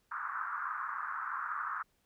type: band-pass noise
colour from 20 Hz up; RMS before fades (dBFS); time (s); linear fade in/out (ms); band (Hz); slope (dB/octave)
pink; -38; 0.11-1.83; 10; 1100 to 1500; 48
effects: pink hiss -75 dBFS RMS until 2.05 s